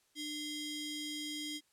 sawtooth ring-modulated tone, 1760 Hz, A6, in tune, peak -32 dBFS, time 0.15-1.61 s, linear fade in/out 50 ms, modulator 1460 Hz, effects white hiss -73 dBFS RMS until 1.72 s + low-pass 11000 Hz 12 dB/octave

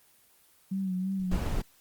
sine tone with vibrato, 188.3 Hz, F#3, 31 cents sharp, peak -28 dBFS, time 0.71-1.36 s, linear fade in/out 10 ms, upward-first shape sine, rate 3 Hz, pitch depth 50 cents each way
brown noise, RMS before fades -29 dBFS, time 1.31-1.62 s, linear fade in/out 10 ms
effects white hiss -62 dBFS RMS until 1.8 s + Opus 24 kbps

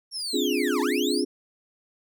35% pulse linear two-way sweep, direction down then up, 5588 to 830.6 to 5588 Hz, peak -27 dBFS, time 0.11-1.25 s, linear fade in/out 50 ms, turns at 0.81 s
sine chord, D half-diminished seventh, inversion third, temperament equal, 261.6 / 293.7 / 349.2 / 415.3 Hz, C4 / D4 / F4 / Ab4, 0 / 0 / 0 / 0 cents, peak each -28 dBFS, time 0.33-1.25 s, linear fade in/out 10 ms
clicks, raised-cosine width 0.2 ms, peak -32 dBFS, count 2, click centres 0.675 / 0.681 s
effects none

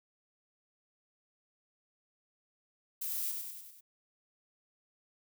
violet noise with echo, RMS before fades -37 dBFS, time 3.01-3.32 s, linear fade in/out 10 ms, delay 98 ms, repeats 5, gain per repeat -4 dB, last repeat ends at 3.81 s, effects none

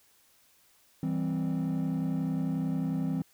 triangle chord, C major, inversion first, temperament equal, 164.81 / 196 / 261.6 Hz, E3 / G3 / C4, 0 / 0 / 0 cents, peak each -28 / -32 / -29 dBFS, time 1.03-3.22 s, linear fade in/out 2 ms, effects tanh soft clip ceiling -21 dBFS + white hiss -64 dBFS RMS until 3.33 s

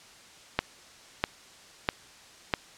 click train, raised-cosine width 0.3 ms, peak -7 dBFS, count 4, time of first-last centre 0.59-2.538 s, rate 1.54 Hz, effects white hiss -52 dBFS RMS until 2.77 s + low-pass 7000 Hz 12 dB/octave

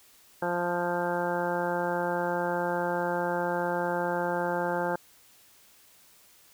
harmonic tone, 175.1 Hz, F3, 5 cents sharp, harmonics 1 / 2 / 3 / 4 / 5 / 6 / 7 / 8 / 9, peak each -36 / -34 / -31 / -36 / -32 / -43 / -43 / -39 / -37 dBFS, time 0.42-4.96 s, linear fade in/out 5 ms, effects white hiss -58 dBFS RMS until 6.53 s

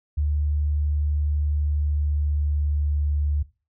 sine tone with pitch glide, 74 to 73.36 Hz, D2 to D2, +14 to -1 cents, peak -20 dBFS, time 0.17-3.43 s, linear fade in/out 10 ms, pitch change -15 cents, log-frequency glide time 1.48-3.13 s, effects noise-tail reverb RT60 0.3 s tail -18 dB re dry

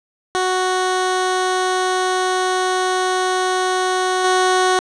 15% pulse tone with level steps, 370 Hz, F#4, in tune, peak -10 / -7 dBFS, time 0.35-4.79 s, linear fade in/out 0 ms, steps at 4.24 s, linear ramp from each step 5 ms, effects resampled to 22050 Hz + 8-bit

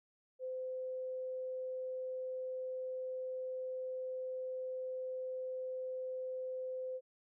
sine tone, 514 Hz, C5, 31 cents flat, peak -38 dBFS, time 0.39-7.01 s, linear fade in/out 50 ms, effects none

